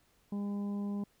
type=harmonic tone; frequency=202.6 Hz; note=G#3; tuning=43 cents flat; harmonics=1 / 2 / 3 / 4 / 5; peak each=-33 / -47 / -54 / -55 / -55 dBFS; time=0.32-1.04 s; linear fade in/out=5 ms; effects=pink hiss -70 dBFS RMS until 1.2 s